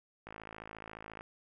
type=click train; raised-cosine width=0.5 ms; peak=-30 dBFS; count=52; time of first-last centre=0.27-1.209 s; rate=54.3 Hz; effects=none

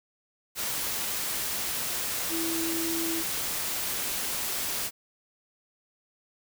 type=tone in noise; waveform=sine; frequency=329.6 Hz; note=E4; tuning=in tune; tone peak=-30 dBFS; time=2.29-3.24 s; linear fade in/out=50 ms; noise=white; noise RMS=-31 dBFS; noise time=0.55-4.91 s; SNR=-2 dB; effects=none

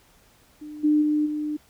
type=tone with level steps; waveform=sine; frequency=300.8 Hz; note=D4; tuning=42 cents sharp; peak=-35 / -16 / -19 / -25 dBFS; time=0.61-1.57 s; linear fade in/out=10 ms; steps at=0.83 / 1.01 / 1.25 s; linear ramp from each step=20 ms; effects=pink hiss -58 dBFS RMS until 1.69 s

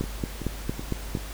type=two click trains; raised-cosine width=3 ms; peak=-20 / -13 dBFS; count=4 / 6; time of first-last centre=0.04-1.172 / 0.01-1.152 s; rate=2.65 / 4.38 Hz; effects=added 50 Hz sine -35 dBFS peak until 1.33 s + pink hiss -41 dBFS RMS until 1.33 s

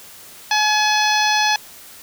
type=harmonic tone; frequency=849 Hz; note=G#5; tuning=38 cents sharp; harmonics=1 / 2 / 3 / 4 / 5 / 6 / 7; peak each=-18 / -21 / -23 / -24 / -25 / -26 / -26 dBFS; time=0.51-1.56 s; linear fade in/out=2 ms; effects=white hiss -41 dBFS RMS until 2.02 s

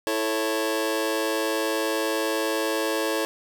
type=chord; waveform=sawtooth; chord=A major; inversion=second; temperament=just; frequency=330 / 440 / 550 Hz; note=E4 / A4 / C#5; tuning=+2 / 0 / -14 cents; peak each=-24 dBFS; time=0.07-3.25 s; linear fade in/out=0 ms; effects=none

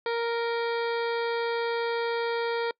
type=harmonic tone; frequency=466.2 Hz; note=A#4; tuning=in tune; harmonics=1 / 2 / 3 / 4 / 5 / 7 / 8 / 9 / 10; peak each=-27 / -33 / -37 / -39 / -41 / -44 / -45 / -46 / -47 dBFS; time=0.06-2.71 s; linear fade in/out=2 ms; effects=noise-tail reverb RT60 0.1 s tail -26 dB re dry

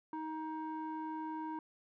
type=tone with low-pass filter; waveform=square; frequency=314.4 Hz; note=D#4; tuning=18 cents sharp; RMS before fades=-41 dBFS; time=0.13-1.59 s; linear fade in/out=2 ms; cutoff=1100 Hz; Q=4.6; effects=none

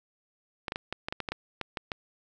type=clicks; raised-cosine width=0.3 ms; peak=-16 dBFS; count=12; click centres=0.682 / 0.721 / 0.759 / 0.926 / 1.085 / 1.125 / 1.203 / 1.288 / 1.32 / 1.613 / 1.772 / 1.918 s; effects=none

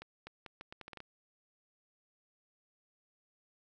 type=accelerating click train; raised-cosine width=0.3 ms; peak=-30 dBFS; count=10; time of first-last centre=0.02-1.004 s; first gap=250 ms; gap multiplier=0.77; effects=none

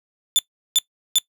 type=tone bursts; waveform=sawtooth; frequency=3520 Hz; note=A7; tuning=in tune; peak=-10 dBFS; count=3; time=0.36-1.184 s; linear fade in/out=0 ms; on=28 ms; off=370 ms; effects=noise-tail reverb RT60 0.1 s tail -21 dB re dry

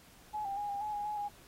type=tone with pitch steps; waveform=sine; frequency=848 / 792 / 824 / 805 / 847 / 824 / 842 / 821 Hz; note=G#5 / G5 / G#5 / G5 / G#5 / G#5 / G#5 / G#5; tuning=+36 / +18 / -14 / +46 / +34 / -14 / +24 / -20 cents; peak=-34 dBFS; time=0.33-1.29 s; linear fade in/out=20 ms; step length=120 ms; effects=pink hiss -59 dBFS RMS until 1.47 s + AAC 48 kbps

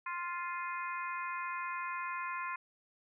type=harmonic tone with a mistuned harmonic; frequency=349.2 Hz; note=F4; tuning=in tune; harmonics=3 / 4 / 5 / 6 / 7; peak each=-38 / -44 / -45 / -46 / -46 dBFS; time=0.06-2.56 s; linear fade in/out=5 ms; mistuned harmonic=7; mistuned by=+24 cents; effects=none

